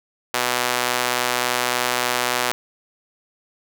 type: tone with high-pass filter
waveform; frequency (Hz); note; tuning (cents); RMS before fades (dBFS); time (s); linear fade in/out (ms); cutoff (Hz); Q
sawtooth; 123.47; B2; 0; -22; 0.34-2.52; 0; 750; 0.61
effects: none